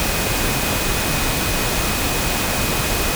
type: tone in noise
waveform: sine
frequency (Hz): 2504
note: D#7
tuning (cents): +10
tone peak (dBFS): -30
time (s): 0-3.15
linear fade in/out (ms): 0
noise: pink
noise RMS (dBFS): -20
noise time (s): 0-3.15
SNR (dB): -13
effects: none